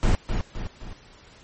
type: noise with echo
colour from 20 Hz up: brown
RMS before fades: -18 dBFS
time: 0.03-0.15 s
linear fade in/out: 0 ms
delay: 260 ms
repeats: 3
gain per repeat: -6 dB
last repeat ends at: 0.93 s
effects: pink hiss -51 dBFS RMS until 1.43 s + MP3 32 kbps